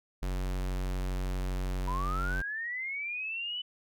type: tone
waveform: square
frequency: 46.25 Hz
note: F#1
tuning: in tune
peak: -31 dBFS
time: 0.22-2.42 s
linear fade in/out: 10 ms
type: linear sweep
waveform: sine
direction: up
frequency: 957 to 3009 Hz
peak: -33 dBFS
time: 1.87-3.62 s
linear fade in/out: 10 ms
effects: none